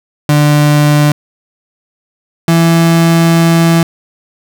35% pulse tone pair in turn, 148 / 166.39 Hz, D3 / E3, +14 / +16 cents, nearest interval major second, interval 202 cents, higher second, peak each -4 dBFS, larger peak neither, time 0.29-1.12 / 2.48-3.83 s, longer second, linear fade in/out 2 ms, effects none

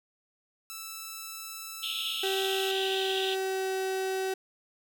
5% pulse tone, 1318.5 Hz, E6, in tune, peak -27 dBFS, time 0.7-2.71 s, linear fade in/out 0 ms
pink band-pass noise, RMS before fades -34 dBFS, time 1.82-3.36 s, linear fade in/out 20 ms, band 2700 to 3900 Hz, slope 96 dB/octave
35% pulse tone with pitch glide, 385.5 to 380.2 Hz, G4 to F#4, -29 to +47 cents, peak -27 dBFS, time 2.23-4.34 s, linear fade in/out 5 ms, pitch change -24 cents, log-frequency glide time 2.51-3.72 s
effects none

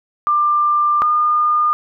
sine tone pair in turn, 1190 / 1214.3 Hz, D6 / D#6, +22 / -43 cents, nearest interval unison, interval 35 cents, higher second, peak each -12 dBFS, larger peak neither, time 0.27-1.02 / 1.02-1.73 s, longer first, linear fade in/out 0 ms, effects none

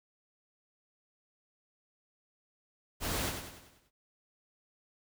pink noise with echo, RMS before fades -34 dBFS, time 3-3.33 s, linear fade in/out 50 ms, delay 97 ms, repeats 6, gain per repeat -6 dB, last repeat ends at 3.912 s, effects none

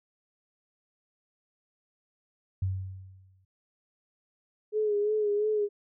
sine tone with exponential decay, 94.6 Hz, F#2, 39 cents sharp, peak -24 dBFS, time 2.62-3.45 s, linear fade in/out 5 ms, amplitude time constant 180 ms
sine tone with vibrato, 420 Hz, G#4, 19 cents sharp, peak -24 dBFS, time 4.72-5.69 s, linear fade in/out 50 ms, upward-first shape sine, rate 2.9 Hz, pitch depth 45 cents each way
effects none

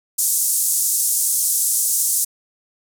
white band-pass noise, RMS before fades -19 dBFS, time 0.18-2.25 s, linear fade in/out 10 ms, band 6800 to 12000 Hz, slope 24 dB/octave, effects none

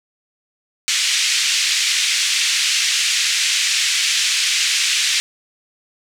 pink band-pass noise, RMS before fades -18 dBFS, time 0.88-5.2 s, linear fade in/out 0 ms, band 2200 to 7700 Hz, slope 24 dB/octave, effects none

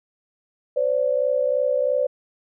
sine tone pair together, 514 / 577 Hz, C5 / D5, -31 / -31 cents, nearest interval major second, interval 200 cents, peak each -21 dBFS, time 0.76-2.07 s, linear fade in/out 10 ms, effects none

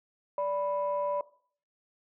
sine tone pair together, 582.3 / 987.8 Hz, D5 / B5, -15 / 0 cents, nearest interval major sixth, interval 915 cents, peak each -28 / -32 dBFS, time 0.38-1.21 s, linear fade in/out 2 ms, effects noise-tail reverb RT60 0.5 s tail -18 dB re dry + tanh soft clip ceiling -20 dBFS

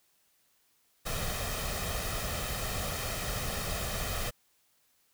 pink noise with comb filter, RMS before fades -34 dBFS, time 1.05-4.31 s, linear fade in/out 20 ms, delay 1.6 ms, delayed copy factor +0.6, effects white hiss -70 dBFS RMS until 5.13 s

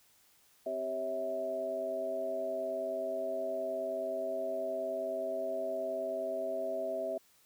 harmonic tone with a mistuned harmonic, 130 Hz, C3, 11 cents flat, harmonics 2 / 3 / 4 / 5, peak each -46 / -42 / -41 / -34 dBFS, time 0.66-7.18 s, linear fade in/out 5 ms, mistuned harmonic 4, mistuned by +100 cents, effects white hiss -66 dBFS RMS until 7.45 s

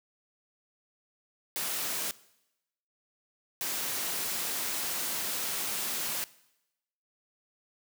white noise bursts at uneven times, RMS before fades -33 dBFS, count 2, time 1.56-2.11 / 3.61-6.24 s, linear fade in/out 0 ms, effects noise-tail reverb RT60 0.9 s tail -20 dB re dry + high-pass 150 Hz 12 dB/octave

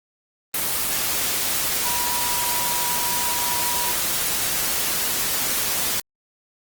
sine tone in noise, 968 Hz, B5, 35 cents flat, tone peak -28 dBFS, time 1.85-3.92 s, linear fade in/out 2 ms, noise white, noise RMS -23 dBFS, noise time 0.54-6 s, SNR -8 dB, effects Opus 24 kbps

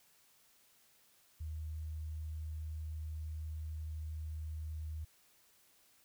sine tone, 78 Hz, D#2, 5 cents sharp, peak -39 dBFS, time 1.4-5.05 s, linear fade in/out 10 ms, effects white hiss -68 dBFS RMS until 6.04 s

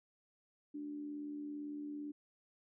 sine tone with amplitude modulation, 293.7 Hz, D4, in tune, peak -39 dBFS, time 0.74-2.12 s, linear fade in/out 10 ms, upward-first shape sine, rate 77.8 Hz, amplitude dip 45%, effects none

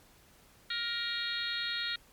harmonic tone, 470 Hz, A#4, 14 cents sharp, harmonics 3 / 4 / 5 / 6 / 7 / 8 / 9, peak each -39 / -39 / -44 / -46 / -41 / -37 / -39 dBFS, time 0.7-1.96 s, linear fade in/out 5 ms, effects pink hiss -61 dBFS RMS until 2.12 s + MP3 96 kbps

